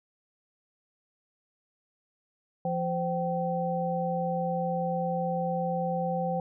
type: tone cluster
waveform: sine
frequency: 171.9 / 519 / 770 Hz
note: F3 / C5 / G5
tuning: -27 / -14 / -31 cents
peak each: -31 dBFS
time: 2.65-6.4 s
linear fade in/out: 2 ms
effects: none